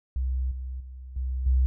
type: tone with level steps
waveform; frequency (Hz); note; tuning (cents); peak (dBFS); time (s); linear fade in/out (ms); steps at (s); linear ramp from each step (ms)
sine; 64.3; C2; -30; -24 / -31 / -38 / -26 / -18; 0.16-1.66; 0; 0.51 / 0.8 / 1.16 / 1.46; 5
effects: none